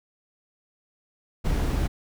brown noise, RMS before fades -24 dBFS, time 1.44-1.88 s, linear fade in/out 20 ms, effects none

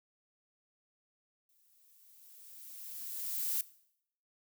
violet noise with exponential growth, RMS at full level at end -32 dBFS, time 1.49-3.61 s, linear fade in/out 2 ms, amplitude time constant 460 ms, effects noise-tail reverb RT60 0.7 s tail -19 dB re dry

